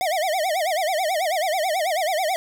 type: tone with vibrato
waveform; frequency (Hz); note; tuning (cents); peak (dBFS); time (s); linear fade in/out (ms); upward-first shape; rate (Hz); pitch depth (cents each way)
square; 682; F5; -41; -21; 0.01-2.36; 0; sine; 9.2; 220
effects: none